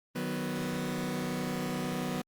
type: chord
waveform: sawtooth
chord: B major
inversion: first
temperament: just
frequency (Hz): 154.34 / 185.21 / 246.9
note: D#3 / F#3 / B3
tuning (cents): -14 / +2 / 0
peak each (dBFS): -34 / -32 / -31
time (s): 0.15-2.22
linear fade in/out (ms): 10
effects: Opus 24 kbps